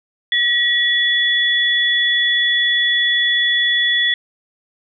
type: tone pair together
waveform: sine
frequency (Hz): 1918 / 3417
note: A#6 / G#7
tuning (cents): +49 / +49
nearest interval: minor seventh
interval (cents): 1000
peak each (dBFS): -16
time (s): 0.32-4.14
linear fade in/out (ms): 2
effects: none